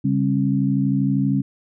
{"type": "tone cluster", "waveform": "sine", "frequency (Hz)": [138.3, 198.5, 271.1], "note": ["C#3", "G3", "C#4"], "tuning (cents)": [-4, 22, -38], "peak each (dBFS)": -21, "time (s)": [0.04, 1.42], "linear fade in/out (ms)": 10, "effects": []}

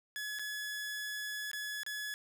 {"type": "tone with dropouts", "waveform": "sawtooth", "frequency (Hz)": 1699, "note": "G#6", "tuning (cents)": 39, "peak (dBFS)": -34, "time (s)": [0.16, 2.14], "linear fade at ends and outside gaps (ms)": 0, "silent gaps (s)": [[0.388, 0.394], [1.515, 1.532], [1.833, 1.864]], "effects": []}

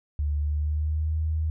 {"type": "tone with pitch glide", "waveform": "sine", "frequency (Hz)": [73.42, 78.69], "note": ["D2", "D#2"], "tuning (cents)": [0, 20], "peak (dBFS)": -23, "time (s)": [0.19, 1.5], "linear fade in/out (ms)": 0, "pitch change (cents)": 120, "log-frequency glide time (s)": [0.37, 1.17], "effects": []}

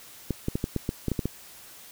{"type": "clicks", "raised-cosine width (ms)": 3, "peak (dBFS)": -13, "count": 10, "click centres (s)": [0.307, 0.484, 0.555, 0.641, 0.763, 0.891, 1.083, 1.117, 1.192, 1.256], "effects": ["white hiss -48 dBFS RMS until 1.91 s"]}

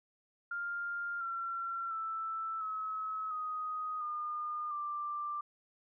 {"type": "tone with pitch steps", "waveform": "sine", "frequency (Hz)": [1400, 1360.9, 1323, 1286, 1250.1, 1215.3, 1181.3], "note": ["F6", "F6", "E6", "E6", "D#6", "D#6", "D6"], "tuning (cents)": [4, -45, 6, -43, 8, -41, 10], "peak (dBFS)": -35, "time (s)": [0.51, 5.41], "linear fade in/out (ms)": 5, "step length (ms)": 700, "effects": []}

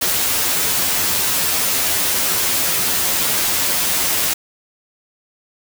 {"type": "noise with comb filter", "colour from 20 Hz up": "white", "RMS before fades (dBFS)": -18, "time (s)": [0.01, 4.34], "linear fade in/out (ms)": 10, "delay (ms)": 11, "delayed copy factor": 0.8, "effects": []}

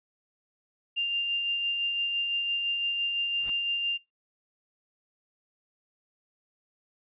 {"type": "tone with tremolo", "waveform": "sine", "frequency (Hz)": 2794, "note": "F7", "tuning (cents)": 0, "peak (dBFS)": -25, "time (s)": [0.96, 3.98], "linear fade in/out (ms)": 20, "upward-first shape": "sine", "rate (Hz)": 5.9, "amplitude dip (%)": 30}
{"type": "noise with exponential growth", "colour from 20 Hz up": "pink", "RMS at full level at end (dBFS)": -40, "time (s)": [3.34, 3.5], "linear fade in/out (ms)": 2, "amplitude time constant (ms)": 34}
{"effects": ["noise-tail reverb RT60 0.2 s tail -23 dB re dry", "resampled to 8000 Hz"]}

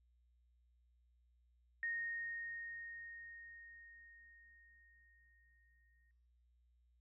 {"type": "tone with exponential decay", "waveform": "sine", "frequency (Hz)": 1856, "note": "A#6", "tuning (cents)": -8, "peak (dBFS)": -37, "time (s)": [1.83, 6.11], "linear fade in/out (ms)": 1, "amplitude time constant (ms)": 930, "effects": ["noise-tail reverb RT60 1.0 s tail -19 dB re dry", "added 60 Hz sine -70 dBFS peak until 7 s"]}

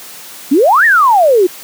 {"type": "exponential two-way sweep", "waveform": "sine", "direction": "up then down", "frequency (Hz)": [249.8, 1903, 343.4], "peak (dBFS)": -5, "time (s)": [0.51, 1.47], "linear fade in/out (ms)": 10, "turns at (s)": 0.85, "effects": ["white hiss -32 dBFS RMS until 1.63 s", "high-pass 150 Hz 12 dB/octave"]}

